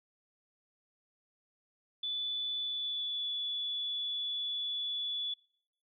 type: tone with pitch glide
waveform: sine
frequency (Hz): 3478 to 3434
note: A7 to A7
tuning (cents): -21 to -43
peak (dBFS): -33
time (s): 2.03-5.34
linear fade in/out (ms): 5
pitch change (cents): -22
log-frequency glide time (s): 2.59-3.29
effects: noise-tail reverb RT60 0.7 s tail -24 dB re dry